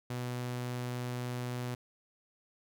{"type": "tone", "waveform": "sawtooth", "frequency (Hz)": 123.47, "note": "B2", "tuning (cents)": 0, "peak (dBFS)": -31, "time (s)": [0.1, 1.75], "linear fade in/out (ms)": 5, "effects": []}